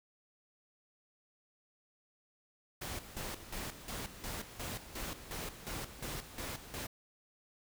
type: noise with tremolo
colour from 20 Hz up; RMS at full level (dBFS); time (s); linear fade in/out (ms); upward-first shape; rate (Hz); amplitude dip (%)
pink; -41; 2.81-6.87; 10; square; 2.8; 70
effects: none